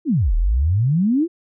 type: exponential two-way sweep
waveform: sine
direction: down then up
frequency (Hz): 358.3 to 36.84 to 358.3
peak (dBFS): -14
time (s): 0.05-1.28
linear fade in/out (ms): 50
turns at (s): 0.35
effects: none

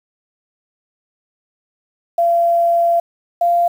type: tone pair in turn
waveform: sine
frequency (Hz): 683 / 691.7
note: F5 / F5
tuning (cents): -39 / -17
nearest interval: unison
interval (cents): 22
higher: second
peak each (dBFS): -11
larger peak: neither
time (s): 2.18-3 / 3.41-3.68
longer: first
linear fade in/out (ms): 5
effects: 7-bit

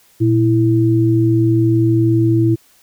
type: tone pair together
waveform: sine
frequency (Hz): 117.34 / 329.6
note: A#2 / E4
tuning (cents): +12 / 0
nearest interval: octave + tritone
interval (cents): 1788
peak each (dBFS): -13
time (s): 0.2-2.56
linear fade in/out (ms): 20
effects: white hiss -52 dBFS RMS until 2.82 s

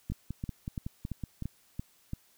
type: two click trains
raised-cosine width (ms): 5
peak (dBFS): -22 / -23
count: 7 / 8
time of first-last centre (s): 0.1-2.134 / 0.12-1.424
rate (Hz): 2.95 / 5.37
effects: white hiss -65 dBFS RMS until 2.37 s

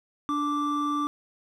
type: tone pair together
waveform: triangle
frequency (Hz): 293 / 1172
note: D4 / D6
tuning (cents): -4 / -4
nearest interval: 2 octaves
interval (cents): 2400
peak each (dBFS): -26 / -25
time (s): 0.29-1.07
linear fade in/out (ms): 0
effects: none

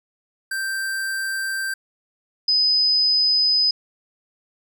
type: tone pair in turn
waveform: square / sine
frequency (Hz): 1568 / 5016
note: G6 / D#8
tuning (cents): 0 / +13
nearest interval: octave + minor sixth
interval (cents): 2013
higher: second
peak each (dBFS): -24 / -15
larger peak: second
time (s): 0.51-1.74 / 2.48-3.71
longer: neither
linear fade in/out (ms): 5
effects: none

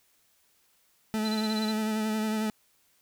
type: tone with vibrato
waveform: 40% pulse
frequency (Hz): 216.8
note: A3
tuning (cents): -25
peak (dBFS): -26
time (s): 1.14-2.5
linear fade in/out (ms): 0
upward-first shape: sine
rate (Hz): 11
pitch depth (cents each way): 25
type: tone bursts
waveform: sine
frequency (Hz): 4041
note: B7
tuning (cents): +39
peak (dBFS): -33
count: 8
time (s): 1.25-1.716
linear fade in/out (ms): 5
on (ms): 39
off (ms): 22
effects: white hiss -67 dBFS RMS until 3.01 s

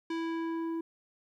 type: tone with low-pass filter sweep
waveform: square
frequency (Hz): 329.6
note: E4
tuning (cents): 0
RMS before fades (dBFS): -34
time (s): 0.1-0.81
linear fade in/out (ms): 5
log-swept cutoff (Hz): 4200 to 690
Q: 0.77
effects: 12-bit

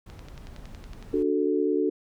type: noise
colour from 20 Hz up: brown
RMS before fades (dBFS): -43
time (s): 0.06-1.23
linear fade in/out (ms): 5
type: click train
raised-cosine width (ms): 0.2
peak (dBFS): -29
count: 11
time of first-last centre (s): 0.1-1.026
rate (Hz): 10.8
type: chord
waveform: sine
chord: D major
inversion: none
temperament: equal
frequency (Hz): 293.7 / 370 / 440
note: D4 / F#4 / A4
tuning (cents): 0 / 0 / 0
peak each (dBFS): -26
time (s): 1.13-1.9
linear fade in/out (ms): 10
effects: none

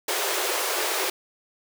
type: high-pass noise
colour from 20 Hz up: pink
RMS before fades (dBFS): -26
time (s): 0.08-1.1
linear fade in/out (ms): 5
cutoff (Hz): 340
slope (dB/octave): 96
effects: none

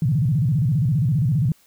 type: tone with vibrato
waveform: sine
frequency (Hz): 136.8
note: C#3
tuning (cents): -23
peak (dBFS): -16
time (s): 0.02-1.52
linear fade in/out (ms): 2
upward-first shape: square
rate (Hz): 15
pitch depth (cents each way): 260
effects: white hiss -57 dBFS RMS until 1.66 s

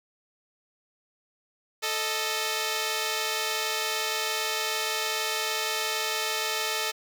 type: tone pair together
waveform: 5% pulse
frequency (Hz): 440 / 621.3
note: A4 / D#5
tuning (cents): 0 / -3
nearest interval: tritone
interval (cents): 597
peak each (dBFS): -17 / -20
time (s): 1.82-6.92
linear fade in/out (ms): 20
effects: none

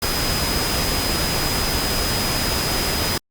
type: tone in noise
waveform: sine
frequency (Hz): 4995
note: D#8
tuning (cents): +6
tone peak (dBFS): -26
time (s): 0.02-3.18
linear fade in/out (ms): 5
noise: pink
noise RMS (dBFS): -22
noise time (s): 0.02-3.18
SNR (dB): -7
effects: Opus 48 kbps

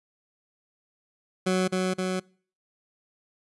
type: tone with echo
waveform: 20% pulse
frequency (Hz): 185.4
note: F#3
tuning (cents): +4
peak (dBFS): -17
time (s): 1.46-1.68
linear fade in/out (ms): 10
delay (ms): 260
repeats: 2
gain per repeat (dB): -2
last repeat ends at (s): 2.2
effects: noise-tail reverb RT60 0.5 s tail -26 dB re dry + resampled to 24000 Hz

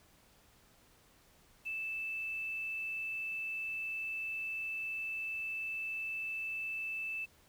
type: tone with quantisation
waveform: sine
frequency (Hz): 2637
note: E7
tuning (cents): 0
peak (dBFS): -36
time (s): 1.65-7.26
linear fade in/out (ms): 20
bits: 10
effects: pink hiss -65 dBFS RMS until 7.48 s

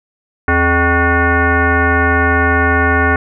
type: tone with frequency modulation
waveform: sine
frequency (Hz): 770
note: G5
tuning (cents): -31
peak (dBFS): -9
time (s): 0.48-3.16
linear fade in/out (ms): 2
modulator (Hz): 345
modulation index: 3.1
effects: none

